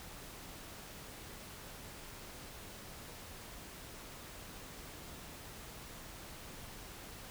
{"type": "silence", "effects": ["pink hiss -50 dBFS RMS until 7.3 s"]}